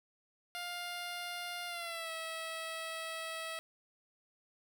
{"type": "tone with pitch glide", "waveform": "10% pulse", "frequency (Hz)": [704, 649.3], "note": ["F5", "E5"], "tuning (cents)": [14, -26], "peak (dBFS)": -31, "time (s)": [0.55, 3.59], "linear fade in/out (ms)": 0, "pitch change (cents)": -140, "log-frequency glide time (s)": [1.67, 2.11], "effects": []}